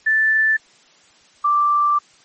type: tone pair in turn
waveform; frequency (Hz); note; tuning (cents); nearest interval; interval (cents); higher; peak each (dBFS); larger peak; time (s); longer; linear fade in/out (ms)
sine; 1760 / 1174.7; A6 / D6; 0 / 0; perfect fifth; 700; first; -13; neither; 0.06-0.57 / 1.44-1.99; second; 10
effects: white hiss -52 dBFS RMS until 2.24 s + MP3 32 kbps